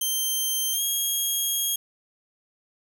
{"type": "tone with pitch glide", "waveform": "5% pulse", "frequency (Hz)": [3136, 3269], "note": ["G7", "G#7"], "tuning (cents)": [0, -28], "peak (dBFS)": -16, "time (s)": [0.01, 1.76], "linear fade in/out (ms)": 5, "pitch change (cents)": 72, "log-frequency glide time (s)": [0.72, 0.82], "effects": ["8-bit"]}